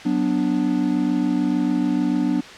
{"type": "chord", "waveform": "triangle", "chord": "B minor", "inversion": "second", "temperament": "equal", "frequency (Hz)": [185, 246.9, 293.7], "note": ["F#3", "B3", "D4"], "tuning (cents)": [0, 0, 0], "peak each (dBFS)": [-23, -20, -19], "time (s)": [0.05, 2.41], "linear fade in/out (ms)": 10, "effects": ["white hiss -38 dBFS RMS until 2.57 s", "low-pass 4000 Hz 12 dB/octave"]}